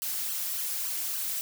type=noise with flanger; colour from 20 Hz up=blue; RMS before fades=-32 dBFS; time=0.02-1.41 s; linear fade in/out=0 ms; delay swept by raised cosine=0.65 to 3.95 ms; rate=3.5 Hz; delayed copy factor=+0.8; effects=none